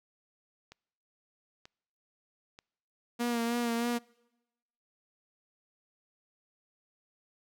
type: click train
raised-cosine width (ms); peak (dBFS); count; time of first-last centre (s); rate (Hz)
0.2; -32; 4; 0.72-3.524; 1.07
type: tone with vibrato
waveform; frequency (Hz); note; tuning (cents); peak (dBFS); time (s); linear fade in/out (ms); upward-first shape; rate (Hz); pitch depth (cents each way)
sawtooth; 235.9; A#3; +21; -25; 3.19-3.99; 20; sine; 3.2; 33
effects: noise-tail reverb RT60 1.0 s tail -26 dB re dry